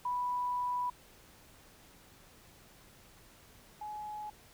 sine tone pair in turn, 986 / 844.5 Hz, B5 / G#5, -3 / +29 cents, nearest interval minor third, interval 268 cents, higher first, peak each -31 / -39 dBFS, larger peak first, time 0.05-0.9 / 3.81-4.3 s, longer first, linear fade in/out 5 ms, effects pink hiss -59 dBFS RMS until 4.53 s

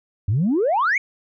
sine exponential sweep, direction up, 90.4 to 2306 Hz, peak -15 dBFS, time 0.28-0.98 s, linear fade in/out 5 ms, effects tanh soft clip ceiling -13 dBFS

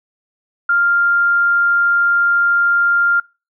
sine tone, 1396.9 Hz, F6, in tune, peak -11 dBFS, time 0.69-3.2 s, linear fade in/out 5 ms, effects noise-tail reverb RT60 0.3 s tail -25 dB re dry

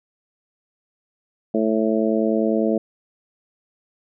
harmonic tone, 110 Hz, A2, in tune, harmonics 2 / 3 / 4 / 5 / 6, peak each -21 / -23 / -24 / -25 / -26 dBFS, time 1.54-2.78 s, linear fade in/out 5 ms, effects none

